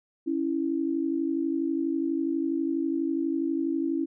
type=tone pair together; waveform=sine; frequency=277.4 / 329.6 Hz; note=C#4 / E4; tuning=+1 / 0 cents; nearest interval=minor third; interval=299 cents; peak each=-28 / -27 dBFS; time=0.26-4.06 s; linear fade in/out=20 ms; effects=none